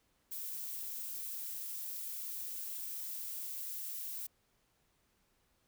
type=noise; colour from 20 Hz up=violet; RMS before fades=-42 dBFS; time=0.31-4.27 s; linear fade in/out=10 ms; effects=pink hiss -75 dBFS RMS until 5.67 s